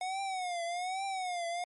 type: tone with vibrato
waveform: square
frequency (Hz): 730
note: F#5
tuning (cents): -24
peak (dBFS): -34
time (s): 0.01-1.64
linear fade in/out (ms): 2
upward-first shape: triangle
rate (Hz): 1.2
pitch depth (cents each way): 140
effects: MP3 48 kbps